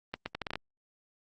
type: accelerating click train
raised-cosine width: 0.3 ms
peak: -18 dBFS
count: 8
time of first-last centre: 0.14-0.556 s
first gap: 120 ms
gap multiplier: 0.75
effects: Opus 24 kbps